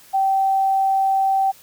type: tone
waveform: sine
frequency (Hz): 775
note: G5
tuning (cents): -20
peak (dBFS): -15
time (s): 0.13-1.52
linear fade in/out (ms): 20
effects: white hiss -48 dBFS RMS until 1.62 s